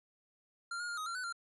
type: tone with pitch steps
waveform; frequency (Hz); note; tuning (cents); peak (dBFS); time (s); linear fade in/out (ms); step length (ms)
square; 1388 / 1431 / 1407 / 1256 / 1373 / 1498 / 1385; F6 / F6 / F6 / D#6 / F6 / F#6 / F6; -11 / +42 / +12 / +16 / -30 / +21 / -15; -38; 0.71-1.326; 5; 88
effects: resampled to 24000 Hz